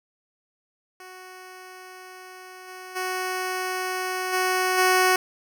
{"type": "tone with level steps", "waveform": "10% pulse", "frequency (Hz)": 370, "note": "F#4", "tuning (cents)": 0, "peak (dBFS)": [-33, -30, -18, -13, -9], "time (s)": [1, 5.16], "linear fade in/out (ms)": 2, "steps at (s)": [2.67, 2.95, 4.32, 4.77], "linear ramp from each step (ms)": 20, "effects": []}